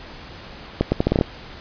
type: accelerating click train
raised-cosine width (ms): 2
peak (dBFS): -3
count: 8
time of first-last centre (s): 0.81-1.212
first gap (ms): 110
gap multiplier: 0.77
effects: pink hiss -39 dBFS RMS until 1.6 s + resampled to 11025 Hz